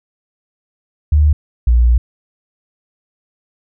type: tone pair in turn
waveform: sine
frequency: 75 / 59.53 Hz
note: D2 / A#1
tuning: +37 / +37 cents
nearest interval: major third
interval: 400 cents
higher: first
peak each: -7 dBFS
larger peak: neither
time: 1.12-1.33 / 1.67-1.98 s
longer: second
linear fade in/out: 5 ms
effects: none